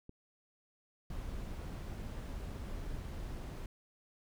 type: click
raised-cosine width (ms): 3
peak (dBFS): -36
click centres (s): 0.094
type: noise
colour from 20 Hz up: brown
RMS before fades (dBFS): -42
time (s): 1.1-3.66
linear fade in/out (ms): 2
effects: none